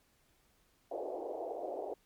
white band-pass noise, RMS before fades -40 dBFS, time 0.91-1.94 s, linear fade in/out 5 ms, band 340 to 730 Hz, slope 48 dB/octave, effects pink hiss -71 dBFS RMS until 2.05 s + MP3 96 kbps

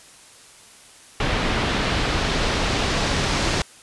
pink noise with low-pass filter sweep, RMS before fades -22 dBFS, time 1.2-3.62 s, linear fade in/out 2 ms, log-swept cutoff 3300 to 5800 Hz, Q 0.98, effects white hiss -47 dBFS RMS until 3.82 s + resampled to 24000 Hz

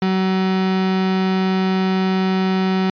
35% pulse tone, 188.5 Hz, F#3, 32 cents sharp, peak -14 dBFS, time 0.02-2.9 s, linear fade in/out 2 ms, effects resampled to 11025 Hz

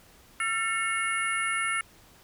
sine tone cluster, 1357 / 1788 / 2185 / 2802 / 10180 Hz, E6 / A6 / C#7 / F7 / D#9, +50 / +27 / -26 / +5 / +39 cents, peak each -30 / -34 / -30 / -37 / -35 dBFS, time 0.4-1.81 s, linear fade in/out 2 ms, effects pink hiss -56 dBFS RMS until 2.23 s

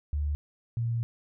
sine tone pair in turn, 73.42 / 116.55 Hz, D2 / A#2, 0 / 0 cents, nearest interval minor sixth, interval 800 cents, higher second, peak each -26 / -26 dBFS, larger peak neither, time 0.13-0.35 / 0.77-1.03 s, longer second, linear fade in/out 0 ms, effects none

